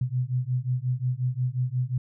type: beating tone pair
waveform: sine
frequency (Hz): 123.47 / 129.07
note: B2 / C3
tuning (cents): 0 / -23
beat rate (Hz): 5.6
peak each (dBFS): -27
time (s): 0.01-1.98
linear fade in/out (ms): 5
effects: none